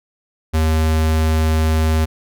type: tone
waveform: square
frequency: 79.1 Hz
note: D#2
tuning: 29 cents sharp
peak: -14 dBFS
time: 0.53-2.06 s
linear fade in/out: 20 ms
effects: none